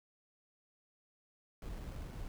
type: noise with sample-and-hold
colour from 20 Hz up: brown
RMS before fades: -44 dBFS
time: 1.62-2.28 s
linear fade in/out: 2 ms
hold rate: 3675 Hz
effects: none